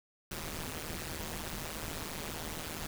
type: noise with amplitude modulation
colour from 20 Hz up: pink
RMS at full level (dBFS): -36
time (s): 0.31-2.87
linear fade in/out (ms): 5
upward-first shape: sine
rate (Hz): 158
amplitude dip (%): 100
effects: none